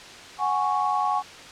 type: chord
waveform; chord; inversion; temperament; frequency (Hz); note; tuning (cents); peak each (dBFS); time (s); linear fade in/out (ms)
sine; F# suspended second; none; equal; 740 / 830.6 / 1108.7; F#5 / G#5 / C#6; 0 / 0 / 0; -27 / -25 / -25; 0.38-1.23; 50
effects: white hiss -42 dBFS RMS until 1.51 s + low-pass 5000 Hz 12 dB/octave